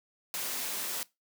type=noise; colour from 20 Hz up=white; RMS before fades=-35 dBFS; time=0.34-1.03 s; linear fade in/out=0 ms; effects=noise-tail reverb RT60 0.2 s tail -20 dB re dry + high-pass 200 Hz 12 dB/octave